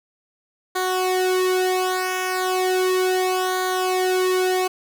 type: tone with flanger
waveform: sawtooth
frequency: 370.1 Hz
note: F#4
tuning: in tune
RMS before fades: -21 dBFS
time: 0.75-4.68 s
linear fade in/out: 10 ms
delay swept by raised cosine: 0.37 to 2.47 ms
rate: 0.35 Hz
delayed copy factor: -0.8
effects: none